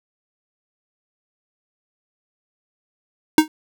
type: tone with exponential decay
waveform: square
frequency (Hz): 311.1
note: D#4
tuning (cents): 0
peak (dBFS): -5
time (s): 3.38-3.48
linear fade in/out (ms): 2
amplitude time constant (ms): 21
effects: none